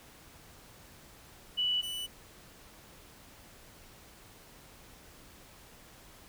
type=tone pair in turn; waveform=sine / 45% pulse; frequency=2960 / 2971 Hz; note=F#7 / F#7; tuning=0 / +6 cents; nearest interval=unison; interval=6 cents; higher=second; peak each=-27 / -35 dBFS; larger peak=first; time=1.57-1.82 / 1.82-2.07 s; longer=neither; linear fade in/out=20 ms; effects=pink hiss -55 dBFS RMS until 6.28 s